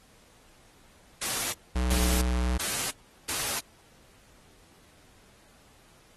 white noise bursts, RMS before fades -30 dBFS, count 4, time 1.21-3.6 s, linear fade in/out 10 ms, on 320 ms, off 370 ms
square tone with vibrato, 61.74 Hz, B1, in tune, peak -25 dBFS, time 1.75-2.58 s, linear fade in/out 10 ms, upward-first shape sine, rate 2.8 Hz, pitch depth 13 cents each way
effects pink hiss -59 dBFS RMS until 6.16 s + AAC 32 kbps

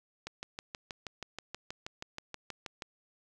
click train, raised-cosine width 0.2 ms, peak -22 dBFS, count 17, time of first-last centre 0.27-2.822 s, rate 6.27 Hz, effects none

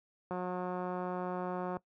click train, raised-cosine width 1 ms, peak -24 dBFS, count 265, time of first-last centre 0.31-1.769 s, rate 181 Hz, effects noise-tail reverb RT60 0.1 s tail -21 dB re dry + high-pass 80 Hz 12 dB/octave

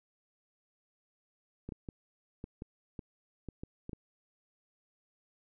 clicks, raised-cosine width 3 ms, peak -28 dBFS, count 10, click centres 1.69 / 1.722 / 1.888 / 2.441 / 2.621 / 2.992 / 3.487 / 3.635 / 3.894 / 3.932 s, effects none

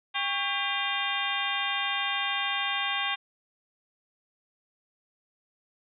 harmonic tone with a mistuned harmonic, 400 Hz, G4, 35 cents sharp, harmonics 2 / 3 / 4 / 5 / 6 / 7 / 8 / 9, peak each -35 / -35 / -35 / -35 / -35 / -35 / -35 / -35 dBFS, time 0.14-3.16 s, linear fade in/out 20 ms, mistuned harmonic 3, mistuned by -130 cents, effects none

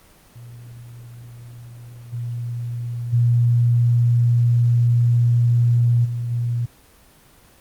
sine tone with level steps, 119.3 Hz, A#2, 41 cents sharp, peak -36 / -24 / -13 / -22 / -19 dBFS, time 0.35-6.66 s, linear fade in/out 10 ms, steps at 2.12 / 3.12 / 6.04 / 6.3 s, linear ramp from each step 20 ms, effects pink hiss -51 dBFS RMS until 7.6 s + Opus 24 kbps

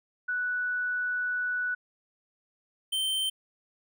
sine / square tone pair in turn, 1480 / 3111 Hz, F#6 / G7, 0 / -14 cents, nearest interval octave + minor second, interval 1286 cents, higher second, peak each -27 dBFS, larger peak neither, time 0.28-1.75 / 2.92-3.3 s, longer first, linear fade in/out 10 ms, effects none

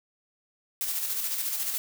blue noise with tremolo, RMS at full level -29 dBFS, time 0.81-1.78 s, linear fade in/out 0 ms, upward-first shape square, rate 14 Hz, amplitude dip 35%, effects none

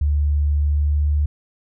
sine tone with pitch glide, 73.2 to 73.84 Hz, D2 to D2, -5 to +10 cents, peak -15 dBFS, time 0.01-1.26 s, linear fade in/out 5 ms, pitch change +15 cents, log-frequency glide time 0.61-1.1 s, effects none

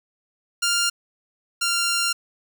10% pulse tone pair in turn, 1398 / 1387.5 Hz, F6 / F6, +1 / -12 cents, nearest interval unison, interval 13 cents, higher first, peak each -11 / -12 dBFS, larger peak first, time 0.62-0.9 / 1.61-2.13 s, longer second, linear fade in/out 10 ms, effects none

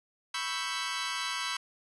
15% pulse chord, C# half-diminished seventh, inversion third, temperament equal, 987.8 / 1108.7 / 1318.5 / 1568 Hz, B5 / C#6 / E6 / G6, 0 / 0 / 0 / 0 cents, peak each -31 dBFS, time 0.34-1.57 s, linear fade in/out 5 ms, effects resampled to 24000 Hz

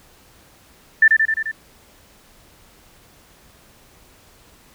sine tone with echo, 1775 Hz, A6, 15 cents sharp, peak -7 dBFS, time 1.02-1.08 s, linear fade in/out 5 ms, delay 87 ms, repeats 5, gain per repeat -3 dB, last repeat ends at 1.515 s, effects pink hiss -51 dBFS RMS until 4.74 s

